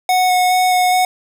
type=tone with vibrato; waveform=square; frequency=733 Hz; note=F#5; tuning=16 cents flat; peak=-12 dBFS; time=0.09-1.05 s; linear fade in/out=2 ms; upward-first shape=square; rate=2.4 Hz; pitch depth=8 cents each way; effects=none